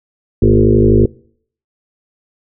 sine tone with frequency modulation, 232.7 Hz, A#3, 3 cents flat, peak -6 dBFS, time 0.42-1.06 s, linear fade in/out 5 ms, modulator 51.9 Hz, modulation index 3.9, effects noise-tail reverb RT60 0.6 s tail -24 dB re dry

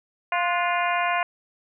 harmonic tone with a mistuned harmonic, 349.2 Hz, F4, in tune, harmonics 2 / 3 / 4 / 5 / 6 / 7 / 8, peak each -25 / -26 / -30 / -32 / -31 / -31 / -36 dBFS, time 0.32-1.23 s, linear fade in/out 2 ms, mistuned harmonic 4, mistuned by +71 cents, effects none

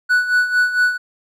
triangle tone with tremolo, 1480 Hz, F#6, in tune, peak -9 dBFS, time 0.09-0.98 s, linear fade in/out 20 ms, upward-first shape sine, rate 4.4 Hz, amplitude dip 70%, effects none

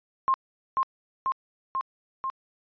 sine tone with echo, 1062 Hz, C6, 25 cents sharp, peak -19 dBFS, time 0.28-0.34 s, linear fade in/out 0 ms, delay 490 ms, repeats 4, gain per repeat -2 dB, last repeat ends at 2.3 s, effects resampled to 11025 Hz

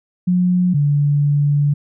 sine tone pair in turn, 180.1 / 144.77 Hz, F#3 / D3, -46 / -24 cents, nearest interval major third, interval 378 cents, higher first, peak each -12 dBFS, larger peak neither, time 0.27-0.74 / 0.74-1.74 s, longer second, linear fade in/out 10 ms, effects none

